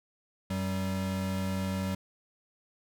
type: tone pair together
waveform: square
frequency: 92.8 / 191.26 Hz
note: F#2 / G3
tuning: +6 / -42 cents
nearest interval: octave + minor second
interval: 1252 cents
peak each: -35 / -32 dBFS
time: 0.5-1.95 s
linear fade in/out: 5 ms
effects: none